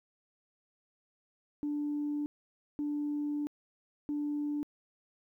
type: tone bursts at uneven times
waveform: sine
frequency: 293.7 Hz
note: D4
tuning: in tune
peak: -30 dBFS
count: 3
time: 1.63-2.26 / 2.79-3.47 / 4.09-4.63 s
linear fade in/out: 0 ms
effects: tanh soft clip ceiling -27 dBFS + 12-bit